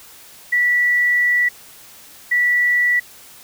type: tone pair in turn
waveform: sine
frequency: 1950 / 1950 Hz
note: B6 / B6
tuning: -23 / -23 cents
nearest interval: unison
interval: 0 cents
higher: neither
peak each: -13 dBFS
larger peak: neither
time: 0.52-1.49 / 2.31-3 s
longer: first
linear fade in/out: 10 ms
effects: white hiss -43 dBFS RMS until 3.43 s